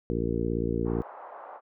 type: harmonic tone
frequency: 57.5 Hz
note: A#1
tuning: 23 cents flat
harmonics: 1 / 2 / 3 / 4 / 5 / 6 / 7 / 8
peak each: -34 / -34 / -34 / -34 / -34 / -34 / -34 / -34 dBFS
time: 0.1-1.02 s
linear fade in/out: 0 ms
type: band-pass noise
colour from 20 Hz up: pink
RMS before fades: -44 dBFS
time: 0.84-1.61 s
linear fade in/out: 50 ms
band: 620 to 1100 Hz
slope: 24 dB/octave
effects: none